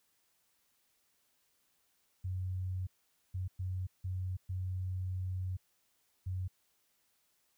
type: tone bursts at uneven times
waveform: sine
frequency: 92.5 Hz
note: F#2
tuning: in tune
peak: -34 dBFS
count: 6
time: 2.24-2.87 / 3.34-3.48 / 3.59-3.87 / 4.04-4.37 / 4.49-5.57 / 6.26-6.48 s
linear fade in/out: 10 ms
effects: white hiss -75 dBFS RMS until 7.57 s